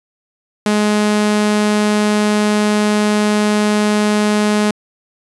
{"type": "tone", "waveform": "sawtooth", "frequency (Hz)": 210, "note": "G#3", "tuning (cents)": 19, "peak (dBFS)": -8, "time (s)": [0.66, 4.71], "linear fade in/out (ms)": 2, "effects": ["resampled to 24000 Hz"]}